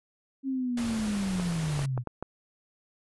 sine linear sweep, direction down, 272.6 to 119.4 Hz, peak -27 dBFS, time 0.43-2.04 s, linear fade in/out 50 ms
pink noise, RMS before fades -38 dBFS, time 0.77-1.86 s, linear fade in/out 5 ms
clicks, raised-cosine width 1 ms, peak -20 dBFS, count 5, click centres 1.398 / 1.792 / 1.977 / 2.073 / 2.226 s
effects resampled to 24000 Hz

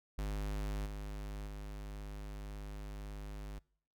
square tone with level steps, 50.9 Hz, G#1, 34 cents flat, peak -36 / -41 / -43 dBFS, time 0.18-3.59 s, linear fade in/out 5 ms, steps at 0.85 / 1.46 s, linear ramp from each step 20 ms, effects noise-tail reverb RT60 0.6 s tail -25 dB re dry

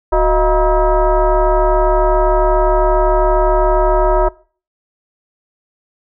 sine tone with frequency modulation, 293.7 Hz, D4, in tune, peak -9 dBFS, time 0.12-4.29 s, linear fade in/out 10 ms, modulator 330 Hz, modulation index 2.4, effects noise-tail reverb RT60 0.4 s tail -21 dB re dry

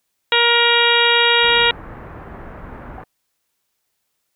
harmonic tone, 472.3 Hz, A#4, 23 cents sharp, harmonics 1 / 2 / 3 / 4 / 5 / 6 / 7 / 8, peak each -20 / -20 / -20 / -20 / -20 / -20 / -20 / -20 dBFS, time 0.32-1.71 s, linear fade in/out 2 ms
pink low-pass noise, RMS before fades -35 dBFS, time 1.43-3.04 s, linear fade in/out 5 ms, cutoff 1700 Hz, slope 24 dB/octave
sine tone with exponential decay, 758 Hz, F#5, 42 cents sharp, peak -27 dBFS, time 2.98-3.05 s, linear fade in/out 1 ms, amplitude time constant 15 ms
effects white hiss -72 dBFS RMS until 4.35 s

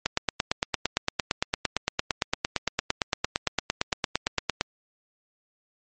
click train, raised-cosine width 0.2 ms, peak -5 dBFS, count 41, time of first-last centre 0.06-4.611 s, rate 8.79 Hz, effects MP3 32 kbps

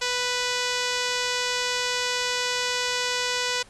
5% pulse tone, 494.5 Hz, B4, 2 cents sharp, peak -12 dBFS, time 0.01-3.63 s, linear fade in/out 10 ms, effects pink hiss -52 dBFS RMS until 3.69 s + resampled to 24000 Hz

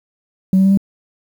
sine tone with pitch steps, 188.9 / 191.54 / 194.21 / 196.92 Hz, F#3 / G3 / G3 / G3, +36 / -40 / -16 / +8 cents, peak -7 dBFS, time 0.53-0.774 s, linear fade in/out 2 ms, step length 61 ms, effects tanh soft clip ceiling -6 dBFS + 7-bit

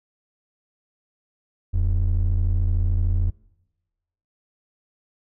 triangle ring-modulated tone, 61.74 Hz, B1, in tune, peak -12 dBFS, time 1.73-3.31 s, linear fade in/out 20 ms, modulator 26.7 Hz, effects noise-tail reverb RT60 1.0 s tail -24 dB re dry + tanh soft clip ceiling -9 dBFS

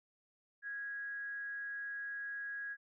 sine tone with amplitude modulation, 1654 Hz, G#6, 8 cents flat, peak -38 dBFS, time 0.62-2.77 s, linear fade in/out 50 ms, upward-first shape sine, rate 258 Hz, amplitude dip 30%, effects none

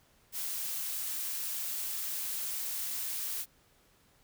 blue noise, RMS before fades -36 dBFS, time 0.32-3.46 s, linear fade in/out 50 ms, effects pink hiss -66 dBFS RMS until 4.23 s

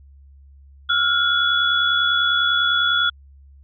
sine tone cluster, 1354 / 1424 / 3397 Hz, E6 / F6 / G#7, +46 / +33 / +38 cents, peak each -24 / -19 / -19 dBFS, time 0.89-3.1 s, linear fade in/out 10 ms, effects added 69 Hz sine -44 dBFS peak until 3.63 s

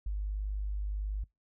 sine tone, 50.7 Hz, G#1, 41 cents flat, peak -31 dBFS, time 0.06-1.24 s, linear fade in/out 5 ms, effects noise-tail reverb RT60 0.2 s tail -25 dB re dry

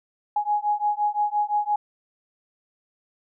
sine beating tone pair, 830.6 / 836.4 Hz, G#5 / G#5, 0 / +12 cents, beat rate 5.8 Hz, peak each -24 dBFS, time 0.36-1.76 s, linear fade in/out 5 ms, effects none

